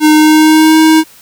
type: tone with pitch glide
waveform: square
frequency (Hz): 306.9 to 316.4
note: D#4 to D#4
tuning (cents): -24 to +29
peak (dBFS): -4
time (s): 0-1.04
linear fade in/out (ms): 50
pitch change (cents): +53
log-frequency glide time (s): 0.14-0.78
effects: white hiss -40 dBFS RMS until 1.21 s